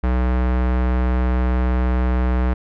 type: tone with low-pass filter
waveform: square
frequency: 62.4 Hz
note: B1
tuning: 19 cents sharp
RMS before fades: -18 dBFS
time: 0.03-2.54 s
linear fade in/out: 10 ms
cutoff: 1700 Hz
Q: 1
effects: none